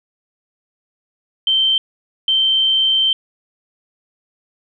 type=tone bursts at uneven times; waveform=sine; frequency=3118 Hz; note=G7; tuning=10 cents flat; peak=-12 dBFS; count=2; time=1.47-1.78 / 2.28-3.13 s; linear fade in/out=2 ms; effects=none